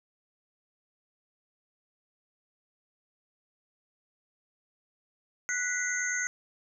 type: tone cluster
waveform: sine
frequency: 1479 / 1958 / 2047 / 6330 / 6720 Hz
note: F#6 / B6 / C7 / G8 / G#8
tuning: -1 / -15 / -38 / +16 / +19 cents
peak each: -32 / -35 / -37 / -34 / -39 dBFS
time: 5.49-6.27 s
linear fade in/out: 0 ms
effects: none